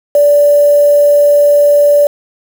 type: tone with quantisation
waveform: sine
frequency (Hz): 580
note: D5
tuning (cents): -22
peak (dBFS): -4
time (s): 0.15-2.07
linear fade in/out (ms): 2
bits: 4
effects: none